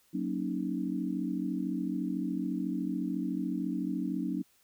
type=chord; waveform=sine; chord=D# minor seventh; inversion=first; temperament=equal; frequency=185 / 233.1 / 277.2 / 311.1 Hz; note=F#3 / A#3 / C#4 / D#4; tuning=0 / 0 / 0 / 0 cents; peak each=-35 / -37 / -35 / -36 dBFS; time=0.13-4.43 s; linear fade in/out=20 ms; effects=white hiss -67 dBFS RMS until 4.63 s